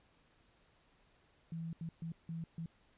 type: tone bursts at uneven times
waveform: sine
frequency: 164.81 Hz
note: E3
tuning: in tune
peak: -39 dBFS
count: 5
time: 1.52-1.73 / 1.81-1.89 / 2.02-2.12 / 2.29-2.44 / 2.58-2.66 s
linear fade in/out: 2 ms
effects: pink hiss -70 dBFS RMS until 2.97 s + resampled to 8000 Hz